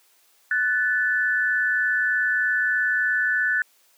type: tone pair together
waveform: sine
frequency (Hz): 1489.2 / 1746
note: F#6 / A6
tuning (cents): +11 / -14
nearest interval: minor third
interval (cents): 275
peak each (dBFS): -22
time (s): 0.51-3.62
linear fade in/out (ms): 2
effects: white hiss -60 dBFS RMS until 3.97 s + high-pass 400 Hz 12 dB/octave